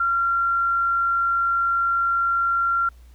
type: tone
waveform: sine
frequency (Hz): 1375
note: F6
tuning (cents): -27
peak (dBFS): -18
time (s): 0-2.89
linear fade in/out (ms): 5
effects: added 60 Hz sine -44 dBFS peak until 3.14 s + pink hiss -60 dBFS RMS until 3.14 s